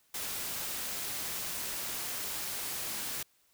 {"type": "noise", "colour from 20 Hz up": "white", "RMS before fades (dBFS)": -37, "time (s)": [0.14, 3.23], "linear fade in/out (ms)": 5, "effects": ["white hiss -69 dBFS RMS until 3.53 s"]}